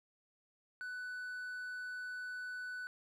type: tone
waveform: triangle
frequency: 1492 Hz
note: F#6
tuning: 14 cents sharp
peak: -39 dBFS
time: 0.81-2.87 s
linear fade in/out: 0 ms
effects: none